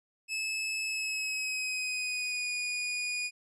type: tone with pitch glide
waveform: sawtooth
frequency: 2600 to 2457 Hz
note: E7 to D#7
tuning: -24 to -22 cents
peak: -28 dBFS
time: 0.28-3.31 s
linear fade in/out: 50 ms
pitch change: -98 cents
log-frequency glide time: 0.84-2.5 s
effects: resampled to 22050 Hz